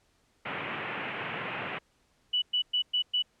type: band-pass noise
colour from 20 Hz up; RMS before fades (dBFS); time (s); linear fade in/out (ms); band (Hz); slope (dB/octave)
white; -36; 0.45-1.79; 10; 100 to 2800; 48
type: tone bursts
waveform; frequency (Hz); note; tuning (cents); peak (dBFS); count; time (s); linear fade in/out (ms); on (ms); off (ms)
sine; 2960; F#7; 0; -24; 5; 2.33-3.225; 10; 91; 110
effects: pink hiss -69 dBFS RMS until 3.4 s + low-pass 9000 Hz 12 dB/octave